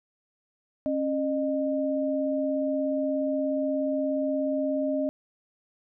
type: tone pair together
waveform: sine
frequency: 272.2 / 611 Hz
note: C#4 / D#5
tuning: -31 / -32 cents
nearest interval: octave + major second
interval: 1399 cents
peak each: -27 dBFS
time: 0.86-5.09 s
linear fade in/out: 0 ms
effects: none